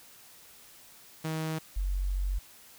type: tone pair in turn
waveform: sawtooth / sine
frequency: 158.6 / 46.8 Hz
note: D#3 / F#1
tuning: +33 / +20 cents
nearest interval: octave + major sixth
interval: 2113 cents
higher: first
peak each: -27 dBFS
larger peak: neither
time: 1.24-1.59 / 1.76-2.39 s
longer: second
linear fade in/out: 10 ms
effects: white hiss -54 dBFS RMS until 2.78 s